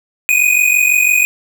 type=tone pair together; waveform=square; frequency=2457 / 2503 Hz; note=D#7 / D#7; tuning=-22 / +10 cents; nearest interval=unison; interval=32 cents; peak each=-13 dBFS; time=0.29-1.25 s; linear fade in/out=0 ms; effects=7-bit